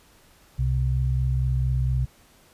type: tone pair together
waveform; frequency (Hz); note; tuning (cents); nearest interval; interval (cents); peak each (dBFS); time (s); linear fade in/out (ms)
sine; 64.35 / 128.6; C2 / C3; -28 / -30; octave; 1198; -23; 0.58-2.06; 20
effects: pink hiss -56 dBFS RMS until 2.53 s + resampled to 32000 Hz